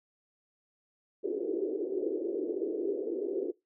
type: band-pass noise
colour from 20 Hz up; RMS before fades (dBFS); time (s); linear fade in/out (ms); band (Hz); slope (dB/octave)
white; -33; 1.23-3.52; 20; 330 to 430; 48
effects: noise-tail reverb RT60 0.2 s tail -22 dB re dry